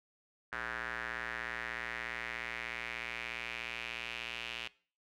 square tone with band-pass filter sweep, 58.4 Hz, A#1, 4 cents sharp, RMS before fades -41 dBFS, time 0.52-4.68 s, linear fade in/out 5 ms, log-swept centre 1600 to 2800 Hz, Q 3.7, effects noise-tail reverb RT60 0.4 s tail -20 dB re dry

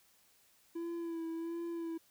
triangle tone with vibrato, 333.5 Hz, E4, 20 cents sharp, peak -35 dBFS, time 0.75-1.98 s, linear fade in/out 10 ms, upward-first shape sine, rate 1.4 Hz, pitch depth 31 cents each way, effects white hiss -68 dBFS RMS until 2.1 s

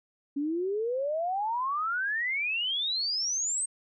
sine exponential sweep, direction up, 276.3 to 8490 Hz, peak -27 dBFS, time 0.36-3.66 s, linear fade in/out 10 ms, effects none

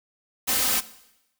white noise with comb filter, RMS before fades -23 dBFS, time 0.47-0.81 s, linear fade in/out 20 ms, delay 3.9 ms, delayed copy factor +0.65, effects noise-tail reverb RT60 0.9 s tail -17 dB re dry

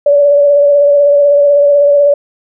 sine tone with vibrato, 574 Hz, D5, 40 cents flat, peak -4 dBFS, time 0.06-2.14 s, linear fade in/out 5 ms, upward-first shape sine, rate 16 Hz, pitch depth 24 cents each way, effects none

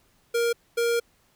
square tone bursts at uneven times, 469.1 Hz, A#4, 11 cents sharp, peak -22 dBFS, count 2, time 0.34-0.53 / 0.77-1 s, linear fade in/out 10 ms, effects pink hiss -64 dBFS RMS until 1.35 s

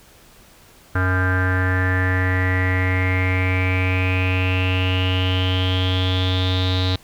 square tone with low-pass filter sweep, 92.5 Hz, F#2, in tune, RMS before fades -19 dBFS, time 0.95-6.96 s, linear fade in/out 5 ms, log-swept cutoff 1500 to 3900 Hz, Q 9.9, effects pink hiss -49 dBFS RMS until 7.03 s

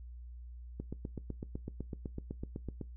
click train, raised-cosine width 3 ms, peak -26 dBFS, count 17, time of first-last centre 0.8-2.813 s, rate 7.95 Hz, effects noise-tail reverb RT60 0.2 s tail -21 dB re dry + added 60 Hz sine -45 dBFS peak until 2.96 s

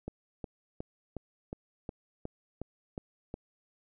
click train, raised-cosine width 2 ms, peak -24 dBFS, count 10, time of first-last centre 0.08-3.341 s, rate 2.76 Hz, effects none

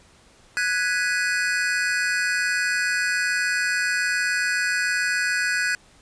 square chord, G# minor seventh, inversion third, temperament equal, 1480 / 1661.2 / 1975.5 / 2489 Hz, F#6 / G#6 / B6 / D#7, 0 / 0 / 0 / 0 cents, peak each -25 / -26 / -31 / -31 dBFS, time 0.57-5.75 s, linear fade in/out 0 ms, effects pink hiss -54 dBFS RMS until 6.01 s + resampled to 22050 Hz

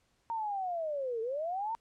sine linear two-way sweep, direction down then up, 930 to 437.4 to 930 Hz, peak -32 dBFS, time 0.3-1.75 s, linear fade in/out 0 ms, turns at 1.21 s, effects pink hiss -73 dBFS RMS until 1.8 s + low-pass 9000 Hz 12 dB/octave

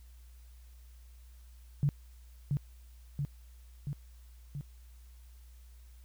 sine tone with echo, 142.6 Hz, C#3, 49 cents sharp, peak -24 dBFS, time 1.83-1.89 s, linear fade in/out 0 ms, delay 680 ms, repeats 4, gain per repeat -3 dB, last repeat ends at 4.61 s, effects added 60 Hz sine -51 dBFS peak until 6.04 s + white hiss -67 dBFS RMS until 6.04 s

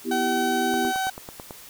sine chord, E minor, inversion second, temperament equal, 246.9 / 329.6 / 392 Hz, B3 / E4 / G4, 0 / 0 / 0 cents, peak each -27 / -29 / -28 dBFS, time 0.04-0.93 s, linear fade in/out 50 ms
30% pulse tone, 762 Hz, G5, 49 cents flat, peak -21 dBFS, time 0.11-1.1 s, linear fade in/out 5 ms
click train, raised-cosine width 1 ms, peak -22 dBFS, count 8, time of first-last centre 0.74-1.508 s, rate 9.11 Hz
effects white hiss -45 dBFS RMS until 1.69 s

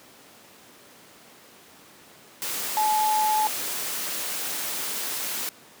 sine tone in noise, 858 Hz, A5, 44 cents flat, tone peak -20 dBFS, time 2.77-3.47 s, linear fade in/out 0 ms, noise white, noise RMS -30 dBFS, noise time 2.42-5.49 s, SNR +7 dB, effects pink hiss -50 dBFS RMS until 5.8 s + high-pass 200 Hz 12 dB/octave

